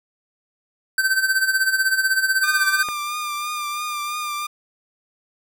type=tone with tremolo; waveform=square; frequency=1545 Hz; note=G6; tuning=26 cents flat; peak=-15 dBFS; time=0.98-2.83 s; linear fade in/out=2 ms; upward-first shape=sine; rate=16 Hz; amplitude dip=70%
type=tone with vibrato; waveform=sawtooth; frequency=1200 Hz; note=D6; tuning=37 cents sharp; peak=-21 dBFS; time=2.43-4.47 s; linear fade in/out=10 ms; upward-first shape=triangle; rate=3 Hz; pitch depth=35 cents each way
type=click; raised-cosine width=0.5 ms; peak=-16 dBFS; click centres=2.887 s
effects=none